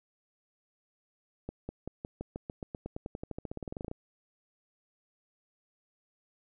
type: accelerating click train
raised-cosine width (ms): 2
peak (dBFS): -24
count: 27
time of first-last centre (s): 1.49-3.914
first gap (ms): 200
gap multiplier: 0.93
effects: none